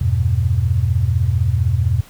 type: chord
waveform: sine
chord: E minor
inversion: none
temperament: equal with one note detuned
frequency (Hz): 82.41 / 98 / 122.19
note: E2 / G2 / B2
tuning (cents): 0 / 0 / -18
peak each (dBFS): -18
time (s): 0.01-2.01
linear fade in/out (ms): 5
effects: pink hiss -45 dBFS RMS until 2.09 s